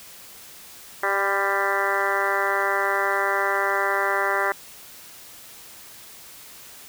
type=harmonic tone with a mistuned harmonic; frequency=197.2 Hz; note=G3; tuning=11 cents sharp; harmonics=2 / 3 / 4 / 5 / 6 / 7 / 8 / 9 / 10; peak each=-29 / -29 / -29 / -29 / -29 / -29 / -29 / -29 / -29 dBFS; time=1.03-4.52 s; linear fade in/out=2 ms; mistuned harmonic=5; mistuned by=+25 cents; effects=white hiss -44 dBFS RMS until 6.88 s